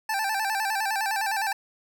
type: tone with vibrato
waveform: 25% pulse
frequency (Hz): 830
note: G#5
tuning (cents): -1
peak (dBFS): -21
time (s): 0.09-1.53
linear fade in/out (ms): 5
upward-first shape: square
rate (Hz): 9.8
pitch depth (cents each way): 95
effects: none